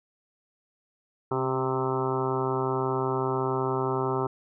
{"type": "harmonic tone with a mistuned harmonic", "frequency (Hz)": 130.81, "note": "C3", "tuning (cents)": 0, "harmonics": [1, 2, 3, 4, 5, 6, 7, 8, 9, 10], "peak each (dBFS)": [-32, -35, -28, -39, -38, -36, -34, -36, -38, -36], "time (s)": [1.31, 4.27], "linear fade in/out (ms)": 5, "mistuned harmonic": 2, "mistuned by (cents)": 34, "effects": []}